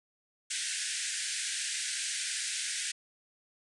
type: band-pass noise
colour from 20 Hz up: white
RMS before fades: -35 dBFS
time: 0.5-2.92 s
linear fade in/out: 10 ms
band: 1500 to 9700 Hz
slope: 96 dB/octave
effects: none

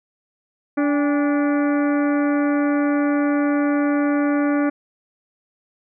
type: harmonic tone with a mistuned harmonic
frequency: 290 Hz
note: D4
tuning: 22 cents flat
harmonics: 1 / 2 / 3 / 4 / 5 / 6 / 7 / 8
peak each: -17 / -25 / -32 / -31 / -31 / -36 / -38 / -40 dBFS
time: 0.77-4.7 s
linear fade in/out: 10 ms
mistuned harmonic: 3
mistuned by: -110 cents
effects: none

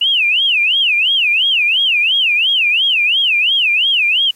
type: tone with vibrato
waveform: sine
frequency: 2794 Hz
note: F7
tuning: in tune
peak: -10 dBFS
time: 0.01-4.31 s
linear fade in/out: 5 ms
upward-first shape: sine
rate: 2.9 Hz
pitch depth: 280 cents each way
effects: white hiss -49 dBFS RMS until 4.35 s + MP3 64 kbps

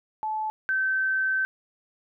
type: tone pair in turn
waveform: sine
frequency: 866 / 1543 Hz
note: A5 / G6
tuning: -28 / -28 cents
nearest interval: minor seventh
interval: 1000 cents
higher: second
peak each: -26 / -22 dBFS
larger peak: second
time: 0.23-0.5 / 0.69-1.45 s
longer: second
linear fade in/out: 0 ms
effects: none

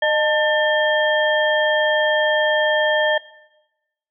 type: tone cluster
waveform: sine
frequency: 612 / 885 / 1790 / 3217 Hz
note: D#5 / A5 / A6 / G7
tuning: -29 / +10 / +29 / +44 cents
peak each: -18 / -25 / -19 / -25 dBFS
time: 0.02-3.18 s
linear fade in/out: 5 ms
effects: noise-tail reverb RT60 1.0 s tail -19 dB re dry

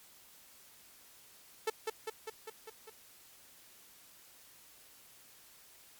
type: tone with echo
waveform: sawtooth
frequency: 440 Hz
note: A4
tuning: in tune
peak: -26 dBFS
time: 1.67-1.7 s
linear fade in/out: 5 ms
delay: 200 ms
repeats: 6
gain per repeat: -3 dB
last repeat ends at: 2.9 s
effects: white hiss -59 dBFS RMS until 5.99 s + MP3 96 kbps

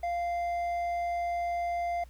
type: tone with hard clipping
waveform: sine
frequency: 695 Hz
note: F5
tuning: 9 cents flat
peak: -30 dBFS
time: 0.03-2.04 s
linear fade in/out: 5 ms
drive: 5 dB
effects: added 60 Hz sine -48 dBFS peak until 2.09 s + pink hiss -63 dBFS RMS until 2.09 s

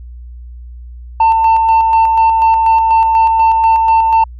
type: tone with tremolo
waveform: sine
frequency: 897 Hz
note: A5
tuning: 33 cents sharp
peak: -3 dBFS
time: 1.2-4.24 s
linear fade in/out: 5 ms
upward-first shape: square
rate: 4.1 Hz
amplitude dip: 40%
effects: tanh soft clip ceiling -5 dBFS + added 60 Hz sine -28 dBFS peak until 4.39 s

